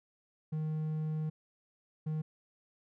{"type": "tone bursts at uneven times", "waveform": "triangle", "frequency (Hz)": 155.56, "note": "D#3", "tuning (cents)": 0, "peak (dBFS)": -30, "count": 2, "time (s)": [[0.52, 1.3], [2.06, 2.22]], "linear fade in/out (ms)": 10, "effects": []}